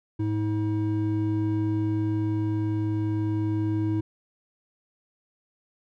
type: tone pair together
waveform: triangle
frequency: 106.49 / 319.1 Hz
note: G#2 / D#4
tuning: +44 / +44 cents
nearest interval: octave + perfect fifth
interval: 1900 cents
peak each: -24 dBFS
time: 0.19-4.01 s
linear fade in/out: 10 ms
effects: none